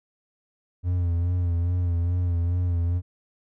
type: tone with vibrato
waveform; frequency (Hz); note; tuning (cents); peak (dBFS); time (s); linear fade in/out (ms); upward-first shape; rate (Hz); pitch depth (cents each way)
triangle; 87.3; F2; 0; -19; 0.83-3.02; 50; sine; 2.4; 47
effects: none